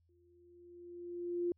sine tone with exponential growth, 349.2 Hz, F4, in tune, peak -30 dBFS, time 0.09-1.52 s, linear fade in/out 2 ms, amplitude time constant 310 ms, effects added 84 Hz sine -70 dBFS peak until 1.57 s

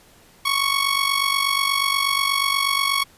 15% pulse tone with amplitude modulation, 1108.7 Hz, C#6, in tune, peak -9 dBFS, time 0.45-3.04 s, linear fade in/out 10 ms, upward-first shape sine, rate 48.3 Hz, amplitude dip 70%, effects pink hiss -52 dBFS RMS until 3.17 s + resampled to 32000 Hz

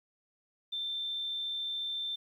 sine tone, 3563 Hz, A7, 21 cents sharp, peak -33 dBFS, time 0.72-2.16 s, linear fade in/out 10 ms, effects 11-bit

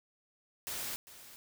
white noise with echo, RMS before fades -39 dBFS, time 0.67-0.96 s, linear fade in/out 0 ms, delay 400 ms, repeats 1, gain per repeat -14 dB, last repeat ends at 1.36 s, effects none

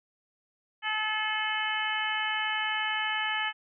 harmonic tone, 431.6 Hz, A4, 33 cents flat, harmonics 2 / 3 / 4 / 5 / 6 / 7, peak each -34 / -37 / -32 / -35 / -38 / -34 dBFS, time 0.82-3.53 s, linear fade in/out 50 ms, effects none

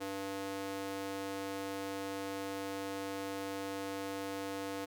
square tone with high-pass filter, 97.8 Hz, G2, 4 cents flat, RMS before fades -40 dBFS, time 0-4.86 s, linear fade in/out 20 ms, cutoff 370 Hz, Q 1.5, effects none

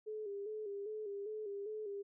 sine tone with vibrato, 415.3 Hz, G#4, in tune, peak -40 dBFS, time 0.06-2.03 s, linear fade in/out 20 ms, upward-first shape square, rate 2.5 Hz, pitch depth 60 cents each way, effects none

